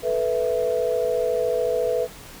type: chord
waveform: sine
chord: A suspended second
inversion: none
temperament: equal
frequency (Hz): 440 / 493.9 / 659.3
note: A4 / B4 / E5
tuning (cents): 0 / 0 / 0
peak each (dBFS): -26 / -22 / -26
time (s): 0.02-2.08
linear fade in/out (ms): 50
effects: pink hiss -42 dBFS RMS until 2.4 s